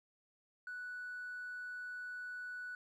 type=tone; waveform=triangle; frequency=1480 Hz; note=F#6; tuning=in tune; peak=-39 dBFS; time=0.67-2.75 s; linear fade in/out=2 ms; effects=tanh soft clip ceiling -39 dBFS + resampled to 32000 Hz